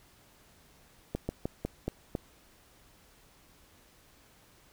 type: slowing click train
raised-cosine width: 2 ms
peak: -18 dBFS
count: 6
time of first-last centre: 1.15-2.152 s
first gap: 140 ms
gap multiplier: 1.18
effects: pink hiss -61 dBFS RMS until 4.72 s